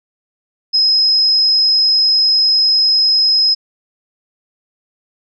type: tone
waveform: sine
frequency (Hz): 5110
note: D#8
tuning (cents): +45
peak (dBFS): -9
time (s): 0.73-3.55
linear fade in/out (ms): 20
effects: none